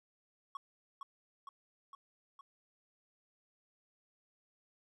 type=tone with echo; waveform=triangle; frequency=1108.7 Hz; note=C#6; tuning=in tune; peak=-38 dBFS; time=0.55-0.57 s; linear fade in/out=2 ms; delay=460 ms; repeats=4; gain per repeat=-3 dB; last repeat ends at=2.41 s; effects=none